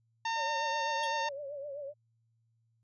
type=harmonic tone; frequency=910 Hz; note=A#5; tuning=42 cents flat; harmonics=1 / 2 / 3 / 4 / 5 / 6 / 7; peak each=-32 / -38 / -42 / -44 / -46 / -48 / -49 dBFS; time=0.25-1.29 s; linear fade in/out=5 ms
type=tone with vibrato; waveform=sine; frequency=569 Hz; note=C#5; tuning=45 cents sharp; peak=-38 dBFS; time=0.35-1.94 s; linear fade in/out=50 ms; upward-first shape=triangle; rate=7.8 Hz; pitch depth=100 cents each way
type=tone with exponential decay; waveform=45% pulse; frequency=3321 Hz; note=G#7; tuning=1 cent flat; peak=-36 dBFS; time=1.03-1.11 s; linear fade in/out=5 ms; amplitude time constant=16 ms
effects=added 114 Hz sine -70 dBFS peak until 2.83 s + resampled to 24000 Hz